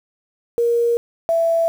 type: tone pair in turn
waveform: sine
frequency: 470.7 / 664.4 Hz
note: A#4 / E5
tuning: +17 / +13 cents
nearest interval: tritone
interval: 596 cents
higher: second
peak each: -14 / -14 dBFS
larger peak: neither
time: 0.58-0.97 / 1.29-1.68 s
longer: neither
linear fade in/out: 0 ms
effects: 7-bit